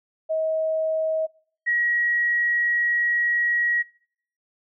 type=tone pair in turn; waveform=sine; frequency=636 / 1905.8 Hz; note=D#5 / A#6; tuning=+38 / +38 cents; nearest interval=octave + perfect fifth; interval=1900 cents; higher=second; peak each=-21 / -19 dBFS; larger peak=second; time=0.29-1.27 / 1.66-3.83 s; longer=second; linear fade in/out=20 ms; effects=noise-tail reverb RT60 0.6 s tail -25 dB re dry